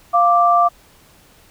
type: tone pair together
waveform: sine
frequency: 697.7 / 1174.7 Hz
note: F5 / D6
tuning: -2 / 0 cents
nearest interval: major sixth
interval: 902 cents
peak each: -13 dBFS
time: 0.13-0.69 s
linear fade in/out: 20 ms
effects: pink hiss -50 dBFS RMS until 1.5 s